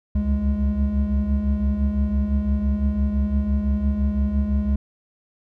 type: tone cluster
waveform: triangle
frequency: 66.5 / 72.4 / 207.4 Hz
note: C2 / D2 / G#3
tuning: +29 / -24 / -2 cents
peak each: -21 dBFS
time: 0.15-4.76 s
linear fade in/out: 5 ms
effects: none